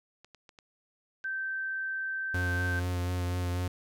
clicks, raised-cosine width 0.2 ms, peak -34 dBFS, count 5, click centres 0.246 / 0.347 / 0.492 / 0.588 / 1.241 s
sine tone, 1554 Hz, G6, 16 cents flat, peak -31 dBFS, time 1.24-2.8 s, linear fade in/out 10 ms
45% pulse tone with vibrato, 89.3 Hz, F2, 39 cents sharp, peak -29 dBFS, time 2.34-3.68 s, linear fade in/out 5 ms, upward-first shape sine, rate 4.1 Hz, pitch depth 17 cents each way
effects none

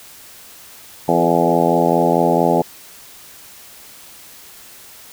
harmonic tone with a mistuned harmonic, 84.5 Hz, E2, 43 cents sharp, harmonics 2 / 3 / 4 / 5 / 6 / 7 / 8 / 9 / 10, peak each -21 / -21 / -21 / -21 / -21 / -21 / -21 / -21 / -21 dBFS, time 1.08-2.62 s, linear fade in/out 5 ms, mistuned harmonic 5, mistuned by +15 cents, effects white hiss -41 dBFS RMS until 5.12 s

